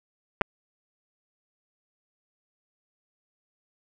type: clicks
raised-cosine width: 0.5 ms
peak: -7 / -7 dBFS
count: 2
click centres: 0.412 / 0.417 s
effects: none